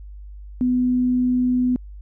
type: tone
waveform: sine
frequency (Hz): 250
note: B3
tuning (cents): +21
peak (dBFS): -16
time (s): 0.61-1.76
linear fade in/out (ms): 0
effects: added 50 Hz sine -35 dBFS peak until 2.01 s